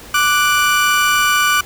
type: tone pair together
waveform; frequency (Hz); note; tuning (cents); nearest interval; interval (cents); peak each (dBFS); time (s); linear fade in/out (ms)
30% pulse; 1175.8 / 1480; D6 / F#6; +2 / 0; major third; 398; -12; 0.14-1.61; 5
effects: pink hiss -37 dBFS RMS until 1.65 s